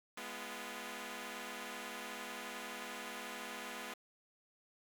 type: chord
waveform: 5% pulse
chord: F diminished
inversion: first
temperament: equal with one note detuned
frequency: 207.7 / 246.9 / 343.4 Hz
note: Ab3 / Cb4 / F4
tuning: 0 / 0 / -29 cents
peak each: -37 / -35 / -38 dBFS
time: 0.17-3.94 s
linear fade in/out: 5 ms
effects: 10-bit